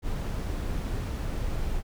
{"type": "noise", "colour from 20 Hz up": "brown", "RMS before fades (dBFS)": -30, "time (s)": [0.02, 1.83], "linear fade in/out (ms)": 50, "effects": []}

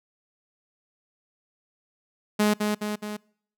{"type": "tone with echo", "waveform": "sawtooth", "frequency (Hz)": 210, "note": "G#3", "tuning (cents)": 19, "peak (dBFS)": -15, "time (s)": [2.39, 2.54], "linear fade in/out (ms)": 10, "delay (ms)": 210, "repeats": 3, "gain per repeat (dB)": -4, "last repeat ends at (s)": 3.17, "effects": ["noise-tail reverb RT60 0.6 s tail -25 dB re dry"]}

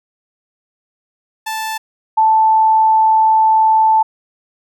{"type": "tone pair in turn", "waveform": ["sawtooth", "sine"], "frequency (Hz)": [879, 879], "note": ["A5", "A5"], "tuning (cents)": [-2, -2], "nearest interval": "unison", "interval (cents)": 0, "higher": "neither", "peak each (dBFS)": [-16, -8], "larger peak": "second", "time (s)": [[1.46, 1.78], [2.17, 4.03]], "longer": "second", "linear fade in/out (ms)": 10, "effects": []}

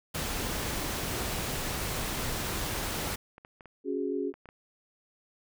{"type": "noise", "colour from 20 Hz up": "pink", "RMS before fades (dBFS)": -33, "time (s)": [0.14, 3.16], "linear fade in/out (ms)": 10}
{"type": "clicks", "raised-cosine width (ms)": 0.5, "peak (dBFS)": -33, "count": 12, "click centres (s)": [1.972, 2.034, 2.368, 2.861, 3.066, 3.381, 3.449, 3.608, 3.657, 4.34, 4.457, 4.489]}
{"type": "chord", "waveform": "sine", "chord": "C# suspended fourth", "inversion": "none", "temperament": "just", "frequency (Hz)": [277.2, 369.6, 415.8], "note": ["C#4", "F#4", "G#4"], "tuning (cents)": [0, -2, 2], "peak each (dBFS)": -33, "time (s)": [3.84, 4.33], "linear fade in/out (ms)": 50}
{"effects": []}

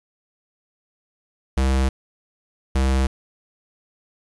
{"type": "tone pair in turn", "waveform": "square", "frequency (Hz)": [66.1, 66.1], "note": ["C2", "C2"], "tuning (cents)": [18, 18], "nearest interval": "unison", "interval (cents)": 0, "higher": "neither", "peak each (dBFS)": -17, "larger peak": "neither", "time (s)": [[1.57, 1.89], [2.75, 3.07]], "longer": "neither", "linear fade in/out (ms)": 5, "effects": ["resampled to 24000 Hz", "8-bit"]}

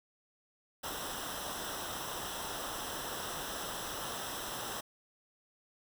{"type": "noise with comb filter", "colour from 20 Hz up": "pink", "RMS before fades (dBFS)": -40, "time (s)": [0.83, 4.81], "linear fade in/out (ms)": 10, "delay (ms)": 0.44, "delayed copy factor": -0.75, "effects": []}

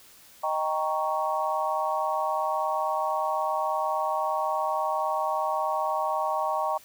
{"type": "chord", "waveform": "sine", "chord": "Eb dominant seventh", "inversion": "none", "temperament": "equal", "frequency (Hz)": [622.3, 784, 932.3, 1108.7], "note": ["Eb5", "G5", "Bb5", "Db6"], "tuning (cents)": [0, 0, 0, 0], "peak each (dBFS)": -30, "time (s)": [0.43, 6.78], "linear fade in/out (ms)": 10, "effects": ["white hiss -53 dBFS RMS until 6.84 s"]}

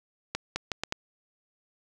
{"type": "accelerating click train", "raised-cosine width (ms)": 0.2, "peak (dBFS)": -12, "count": 5, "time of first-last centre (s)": [0.35, 0.924], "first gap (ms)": 210, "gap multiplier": 0.75, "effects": []}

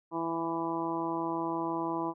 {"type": "harmonic tone with a mistuned harmonic", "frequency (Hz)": 165.9, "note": "E3", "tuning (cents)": 11, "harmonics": [1, 2, 3, 4, 5, 6, 7], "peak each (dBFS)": [-44, -33, -43, -40, -39, -35, -44], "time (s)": [0.11, 2.14], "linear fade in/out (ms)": 50, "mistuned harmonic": 1, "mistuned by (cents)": -17, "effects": []}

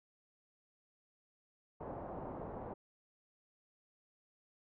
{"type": "low-pass noise", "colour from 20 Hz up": "white", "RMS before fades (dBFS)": -45, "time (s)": [1.8, 2.74], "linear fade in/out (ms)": 10, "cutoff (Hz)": 860, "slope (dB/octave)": 24, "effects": []}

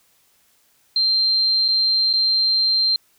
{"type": "tone with dropouts", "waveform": "sine", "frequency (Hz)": 4155, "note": "C8", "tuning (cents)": -13, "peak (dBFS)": -15, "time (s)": [0.96, 2.96], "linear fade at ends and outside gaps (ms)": 2, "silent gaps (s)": [[1.681, 1.685], [2.13, 2.136]], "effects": ["white hiss -60 dBFS RMS until 3.18 s"]}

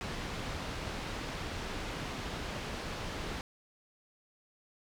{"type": "low-pass noise", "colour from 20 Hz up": "pink", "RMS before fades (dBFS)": -39, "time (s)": [0.01, 3.41], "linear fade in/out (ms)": 0, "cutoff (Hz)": 4600, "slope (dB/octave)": 12, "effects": []}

